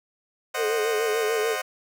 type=chord; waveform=15% pulse; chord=C diminished; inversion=none; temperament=equal with one note detuned; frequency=523.3 / 617.2 / 740 Hz; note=C5 / Eb5 / Gb5; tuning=0 / -14 / 0 cents; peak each=-25 dBFS; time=0.54-1.62 s; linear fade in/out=10 ms
type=tone with vibrato; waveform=sine; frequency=442.4 Hz; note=A4; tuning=9 cents sharp; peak=-23 dBFS; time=0.56-1.57 s; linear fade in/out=50 ms; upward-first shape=sine; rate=6.8 Hz; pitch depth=77 cents each way
effects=none